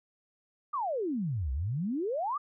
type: exponential two-way sweep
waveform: sine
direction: down then up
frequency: 1244.5 to 61.74 to 1244.5 Hz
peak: -29 dBFS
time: 0.73-2.38 s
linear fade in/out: 10 ms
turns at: 1.52 s
effects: none